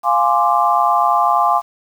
sine chord, D half-diminished seventh, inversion first, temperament equal, 698.5 / 830.6 / 1046.5 / 1174.7 Hz, F5 / Ab5 / C6 / D6, 0 / 0 / 0 / 0 cents, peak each -17 dBFS, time 0.03-1.62 s, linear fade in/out 50 ms, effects 7-bit

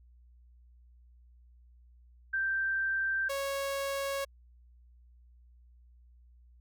sine / sawtooth tone pair in turn, 1568 / 552 Hz, G6 / C#5, 0 / -7 cents, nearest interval octave + tritone, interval 1807 cents, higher first, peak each -28 dBFS, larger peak neither, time 2.33-3.29 / 3.29-4.25 s, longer neither, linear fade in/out 10 ms, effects added 60 Hz sine -56 dBFS peak until 6.6 s

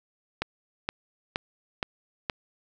click train, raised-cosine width 0.3 ms, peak -11 dBFS, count 5, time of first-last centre 0.42-2.298 s, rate 2.13 Hz, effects none

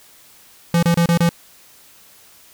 square tone bursts, 170 Hz, F3, 46 cents flat, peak -13 dBFS, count 5, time 0.74-1.291 s, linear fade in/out 2 ms, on 87 ms, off 29 ms, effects white hiss -48 dBFS RMS until 2.53 s

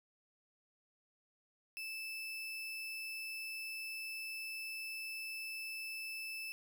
35% pulse tone, 2632 Hz, E7, 3 cents flat, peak -40 dBFS, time 1.77-6.52 s, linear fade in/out 0 ms, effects none

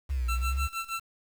sine exponential two-way sweep, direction down then up, 70.5 to 58.9 to 70.5 Hz, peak -26 dBFS, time 0.09-0.68 s, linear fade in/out 20 ms, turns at 0.28 s
25% pulse tone with tremolo, 1343 Hz, E6, 32 cents sharp, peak -26 dBFS, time 0.28-1 s, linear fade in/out 10 ms, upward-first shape sine, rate 6.4 Hz, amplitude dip 90%
effects 8-bit

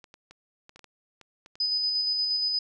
clicks, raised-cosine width 0.2 ms, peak -31 dBFS, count 10, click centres 0.042 / 0.141 / 0.31 / 0.694 / 0.76 / 0.793 / 0.843 / 1.213 / 1.461 / 1.555 s
sine tone with tremolo, 5000 Hz, D#8, 8 cents sharp, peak -23 dBFS, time 1.6-2.59 s, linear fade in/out 5 ms, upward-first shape square, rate 8.5 Hz, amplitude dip 25%
effects none

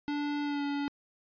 square tone with pitch glide, 291.4 to 285.1 Hz, D4 to C#4, -13 to +49 cents, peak -31 dBFS, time 0.08-0.88 s, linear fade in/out 0 ms, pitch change -38 cents, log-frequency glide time 0.43-0.63 s, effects resampled to 11025 Hz

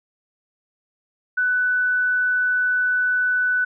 sine tone, 1493 Hz, F#6, 15 cents sharp, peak -17 dBFS, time 1.37-3.65 s, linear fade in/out 10 ms, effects none

